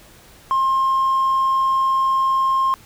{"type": "tone", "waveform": "triangle", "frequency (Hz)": 1064, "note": "C6", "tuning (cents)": 29, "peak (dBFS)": -12, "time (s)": [0.51, 2.74], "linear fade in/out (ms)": 0, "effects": ["tanh soft clip ceiling -11 dBFS", "pink hiss -47 dBFS RMS until 2.85 s"]}